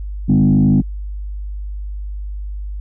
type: tone with frequency modulation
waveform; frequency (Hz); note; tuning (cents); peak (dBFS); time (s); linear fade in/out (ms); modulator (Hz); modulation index
sine; 196; G3; 0; -8; 0.28-0.82; 20; 52; 1.4
effects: tanh soft clip ceiling -5 dBFS + added 50 Hz sine -23 dBFS peak until 2.8 s